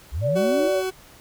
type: linear sweep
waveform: sine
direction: up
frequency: 54 to 348.2 Hz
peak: -23 dBFS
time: 0.11-0.71 s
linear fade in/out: 50 ms
type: tone with vibrato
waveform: sine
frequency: 576 Hz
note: D5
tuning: 34 cents flat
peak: -20 dBFS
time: 0.21-0.83 s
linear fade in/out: 50 ms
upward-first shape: square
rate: 6.5 Hz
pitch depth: 21 cents each way
type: tone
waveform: 40% pulse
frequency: 375 Hz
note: F#4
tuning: 23 cents sharp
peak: -23 dBFS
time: 0.35-0.91 s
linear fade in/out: 20 ms
effects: pink hiss -49 dBFS RMS until 1.2 s